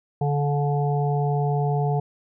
harmonic tone, 144.2 Hz, D3, 31 cents flat, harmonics 1 / 3 / 5 / 6, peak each -21 / -28 / -28 / -34 dBFS, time 0.21-2 s, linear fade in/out 5 ms, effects none

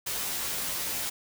white noise with comb filter, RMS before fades -32 dBFS, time 0.06-1.1 s, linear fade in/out 10 ms, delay 13 ms, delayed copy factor -0.65, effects none

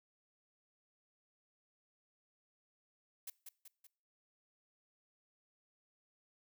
blue noise with echo, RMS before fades -45 dBFS, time 3.27-3.3 s, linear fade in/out 5 ms, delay 190 ms, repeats 3, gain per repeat -5 dB, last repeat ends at 3.87 s, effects noise-tail reverb RT60 0.5 s tail -23 dB re dry

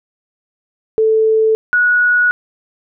sine tone pair in turn, 440 / 1461.3 Hz, A4 / F#6, 0 / -22 cents, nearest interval octave + major sixth, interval 2078 cents, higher second, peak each -9 dBFS, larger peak neither, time 0.98-1.55 / 1.73-2.31 s, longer second, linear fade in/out 0 ms, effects none

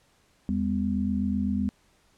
sine tone cluster, 81.4 / 202.2 / 250.1 Hz, E2 / G#3 / B3, -21 / -46 / +22 cents, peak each -32 / -26 / -29 dBFS, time 0.49-1.69 s, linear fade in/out 0 ms, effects pink hiss -64 dBFS RMS until 2.17 s + low-pass 10000 Hz 12 dB/octave

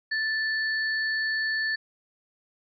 sine tone pair together, 1760 / 4435 Hz, A6 / C#8, 0 / 0 cents, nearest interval octave + major third, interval 1600 cents, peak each -25 / -34 dBFS, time 0.11-1.76 s, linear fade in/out 10 ms, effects none

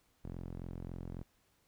sawtooth tone with band-pass filter, 43.65 Hz, F1, in tune, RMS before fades -44 dBFS, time 0.24-1.23 s, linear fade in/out 0 ms, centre 180 Hz, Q 0.64, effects pink hiss -73 dBFS RMS until 1.67 s

